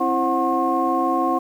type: tone cluster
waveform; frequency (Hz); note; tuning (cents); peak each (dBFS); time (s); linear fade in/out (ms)
sine; 266.4 / 332.8 / 529 / 733 / 1076; C4 / E4 / C5 / F#5 / C6; +31 / +17 / +19 / -16 / +48; -25 / -23 / -28 / -22 / -22; 0-1.39; 10
effects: tanh soft clip ceiling -7 dBFS + 8-bit